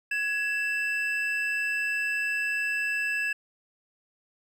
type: tone pair together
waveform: triangle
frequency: 1674 / 2657 Hz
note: G#6 / E7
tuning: +13 / +13 cents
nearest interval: minor sixth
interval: 800 cents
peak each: -27 dBFS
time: 0.11-3.33 s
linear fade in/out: 5 ms
effects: none